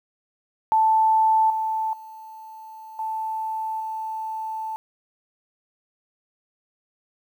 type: tone with level steps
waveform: sine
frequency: 880 Hz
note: A5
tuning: in tune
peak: -15 / -22 / -38 / -25 / -27 dBFS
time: 0.72-4.76 s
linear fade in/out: 0 ms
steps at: 1.5 / 1.93 / 2.99 / 3.8 s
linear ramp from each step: 2 ms
effects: 9-bit